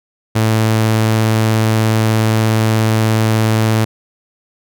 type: tone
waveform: sawtooth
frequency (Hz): 110.4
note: A2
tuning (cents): +6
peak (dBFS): -7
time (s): 0.35-3.85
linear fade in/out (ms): 10
effects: none